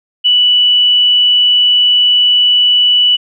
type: tone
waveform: sine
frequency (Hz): 2960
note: F#7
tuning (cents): 0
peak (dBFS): -6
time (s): 0.24-3.17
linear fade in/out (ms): 20
effects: none